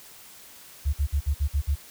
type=tone bursts; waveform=sine; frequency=71.6 Hz; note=D2; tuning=43 cents flat; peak=-20 dBFS; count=7; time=0.85-1.756 s; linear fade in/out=20 ms; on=84 ms; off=53 ms; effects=white hiss -48 dBFS RMS until 1.9 s